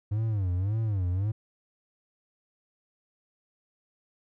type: tone with vibrato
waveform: triangle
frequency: 100 Hz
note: G2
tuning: 35 cents sharp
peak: -23 dBFS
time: 0.11-1.32 s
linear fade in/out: 10 ms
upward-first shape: sine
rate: 1.8 Hz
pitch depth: 210 cents each way
effects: none